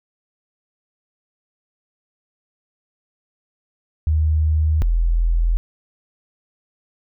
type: tone pair in turn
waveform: sine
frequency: 77.78 / 41.87 Hz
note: D#2 / E1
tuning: 0 / +28 cents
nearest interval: major seventh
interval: 1072 cents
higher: first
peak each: -14 dBFS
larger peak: neither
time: 4.07-4.82 / 4.82-5.57 s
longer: neither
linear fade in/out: 0 ms
effects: none